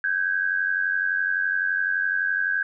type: tone pair together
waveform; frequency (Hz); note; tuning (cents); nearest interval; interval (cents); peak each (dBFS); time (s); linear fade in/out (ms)
sine; 1543 / 1634.8; G6 / G#6; -28 / -28; minor second; 100; -24; 0.04-2.63; 2
effects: none